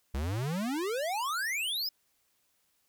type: exponential sweep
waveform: square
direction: up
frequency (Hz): 63.3 to 5270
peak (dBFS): -31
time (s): 0.14-1.89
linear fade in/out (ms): 5
effects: white hiss -73 dBFS RMS until 2.88 s